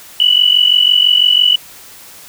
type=tone pair together; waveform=sine; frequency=2938 / 2984 Hz; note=F#7 / F#7; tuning=-13 / +14 cents; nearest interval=unison; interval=27 cents; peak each=-10 dBFS; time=0.2-1.56 s; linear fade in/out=2 ms; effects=white hiss -37 dBFS RMS until 2.28 s